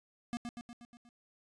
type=tone with echo; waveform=square; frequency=238.1 Hz; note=A#3; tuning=37 cents sharp; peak=-35 dBFS; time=0.33-0.37 s; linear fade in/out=0 ms; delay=120 ms; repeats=6; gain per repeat=-4 dB; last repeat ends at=1.09 s; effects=resampled to 22050 Hz